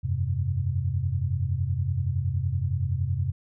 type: chord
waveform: sine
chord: F suspended second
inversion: none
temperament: equal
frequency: 87.31 / 98 / 130.81 Hz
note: F2 / G2 / C3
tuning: 0 / 0 / 0 cents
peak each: -28 dBFS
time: 0.03-3.32 s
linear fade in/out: 20 ms
effects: none